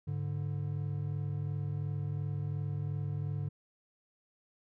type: tone pair together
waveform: triangle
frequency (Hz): 103.38 / 146.2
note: G#2 / D3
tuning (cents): -7 / -7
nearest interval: tritone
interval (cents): 600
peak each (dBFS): -34 / -33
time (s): 0.07-3.49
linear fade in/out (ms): 10
effects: none